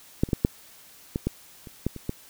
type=clicks; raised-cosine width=3 ms; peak=-7 / -24 / -9 / -6 / -13 / -11 / -28 / -11 / -24 / -14 dBFS; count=10; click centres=0.235 / 0.289 / 0.332 / 0.449 / 1.159 / 1.27 / 1.672 / 1.866 / 1.963 / 2.094 s; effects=white hiss -51 dBFS RMS until 2.29 s

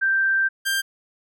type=tone pair in turn; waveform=sine / sawtooth; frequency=1569 / 1585.4 Hz; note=G6 / G6; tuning=+1 / +19 cents; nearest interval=unison; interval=18 cents; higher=second; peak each=-17 dBFS; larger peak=neither; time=0.01-0.49 / 0.65-0.82 s; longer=first; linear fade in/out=20 ms; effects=none

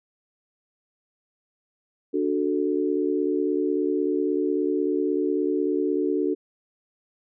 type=chord; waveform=sine; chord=D major; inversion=none; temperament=equal; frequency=293.7 / 370 / 440 Hz; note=D4 / F#4 / A4; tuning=0 / 0 / 0 cents; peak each=-25 / -25 / -27 dBFS; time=2.13-6.35 s; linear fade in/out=20 ms; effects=none

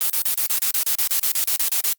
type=noise bursts; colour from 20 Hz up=blue; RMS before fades=-20 dBFS; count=16; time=0.01-1.928 s; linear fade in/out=0 ms; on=88 ms; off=34 ms; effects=noise-tail reverb RT60 0.1 s tail -26 dB re dry + Opus 32 kbps

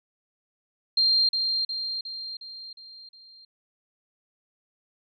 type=tone with echo; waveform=sine; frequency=4186 Hz; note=C8; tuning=in tune; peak=-18 dBFS; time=0.97-1.29 s; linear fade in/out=5 ms; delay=360 ms; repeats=6; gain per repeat=-5 dB; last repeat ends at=3.45 s; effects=none

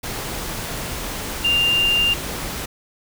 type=tone in noise; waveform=sine; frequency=2794 Hz; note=F7; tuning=in tune; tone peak=-15 dBFS; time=1.44-2.14 s; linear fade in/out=10 ms; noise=pink; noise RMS=-28 dBFS; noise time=0.03-2.66 s; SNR=+10 dB; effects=none

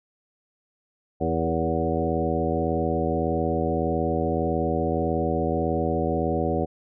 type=harmonic tone with a mistuned harmonic; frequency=81.7 Hz; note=E2; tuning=15 cents flat; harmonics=1 / 2 / 3 / 4 / 5 / 6 / 7 / 9; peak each=-30 / -30 / -30 / -30 / -30 / -30 / -30 / -30 dBFS; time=1.2-6.66 s; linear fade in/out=20 ms; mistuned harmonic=6; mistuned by=-19 cents; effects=none

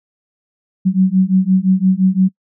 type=beating tone pair; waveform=sine; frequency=185 / 190.8 Hz; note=F#3 / G3; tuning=0 / -47 cents; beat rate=5.8 Hz; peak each=-13 dBFS; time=0.85-2.29 s; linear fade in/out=20 ms; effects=noise-tail reverb RT60 0.1 s tail -26 dB re dry

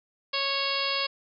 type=harmonic tone; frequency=552 Hz; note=C#5; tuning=7 cents flat; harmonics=1 / 2 / 3 / 4 / 5 / 6 / 7 / 8 / 9; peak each=-35 / -33 / -39 / -35 / -33 / -34 / -37 / -32 / -35 dBFS; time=0.33-1.07 s; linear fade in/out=10 ms; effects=none

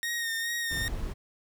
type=tone with vibrato; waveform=sawtooth; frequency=1852 Hz; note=A#6; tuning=12 cents flat; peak=-26 dBFS; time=0.03-0.88 s; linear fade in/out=0 ms; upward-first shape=sine; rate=2.4 Hz; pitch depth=32 cents each way
type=noise; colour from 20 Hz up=brown; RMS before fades=-34 dBFS; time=0.7-1.14 s; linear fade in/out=20 ms
effects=none

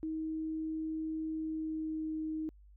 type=tone with pitch glide; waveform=sine; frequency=316.6 to 313.5 Hz; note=D#4 to D#4; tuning=+30 to +13 cents; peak=-34 dBFS; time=0.03-2.49 s; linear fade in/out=0 ms; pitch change=-17 cents; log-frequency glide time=1.29-2.16 s; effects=added 50 Hz sine -55 dBFS peak until 2.76 s

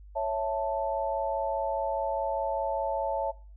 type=chord; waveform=sine; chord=A major; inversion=first; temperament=equal; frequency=554.4 / 659.3 / 880 Hz; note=C#5 / E5 / A5; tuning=0 / 0 / 0 cents; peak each=-31 dBFS; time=0.15-3.32 s; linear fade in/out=20 ms; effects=noise-tail reverb RT60 0.4 s tail -22 dB re dry + added 50 Hz sine -46 dBFS peak until 3.56 s

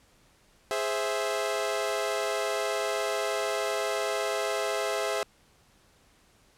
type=chord; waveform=sawtooth; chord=Ab augmented; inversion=none; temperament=equal; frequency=415.3 / 523.3 / 659.3 Hz; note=Ab4 / C5 / E5; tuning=0 / 0 / 0 cents; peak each=-28 / -29 / -27 dBFS; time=0.71-5.23 s; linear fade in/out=0 ms; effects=pink hiss -62 dBFS RMS until 6.57 s + low-pass 11000 Hz 12 dB/octave

